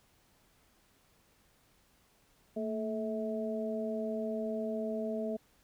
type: tone cluster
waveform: sine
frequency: 224.7 / 433 / 649 Hz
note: A3 / A4 / E5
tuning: +37 / -28 / -27 cents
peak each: -36 / -38 / -37 dBFS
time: 2.56-5.37 s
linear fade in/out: 10 ms
effects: pink hiss -68 dBFS RMS until 5.63 s